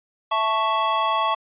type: chord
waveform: square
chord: A major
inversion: second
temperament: equal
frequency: 659.3 / 880 / 1108.7 Hz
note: E5 / A5 / C#6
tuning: 0 / 0 / 0 cents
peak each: -28 / -25 / -22 dBFS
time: 0.31-1.35 s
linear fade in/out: 10 ms
effects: resampled to 8000 Hz